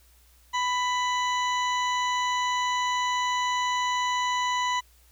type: harmonic tone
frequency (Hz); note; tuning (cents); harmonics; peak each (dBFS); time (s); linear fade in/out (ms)
993; B5; +9; 1 / 2 / 3 / 4 / 6 / 7; -25 / -31 / -35 / -37 / -41 / -42; 0.53-4.81; 20
effects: added 60 Hz sine -57 dBFS peak until 5.11 s + white hiss -61 dBFS RMS until 5.11 s